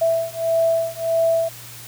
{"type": "beating tone pair", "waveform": "sine", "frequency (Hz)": [659.3, 660.9], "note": ["E5", "E5"], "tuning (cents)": [0, 4], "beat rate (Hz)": 1.6, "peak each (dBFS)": -20, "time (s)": [0.01, 1.49], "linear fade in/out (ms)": 10, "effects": ["added 119 Hz sine -43 dBFS peak until 1.87 s", "white hiss -39 dBFS RMS until 1.87 s"]}